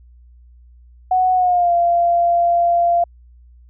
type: tone with pitch glide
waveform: sine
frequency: 740 to 690.4 Hz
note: F#5 to F5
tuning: 0 to -20 cents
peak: -12 dBFS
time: 1.11-3.04 s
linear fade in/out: 5 ms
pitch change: -120 cents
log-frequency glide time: 1.34-1.73 s
effects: added 60 Hz sine -43 dBFS peak until 3.69 s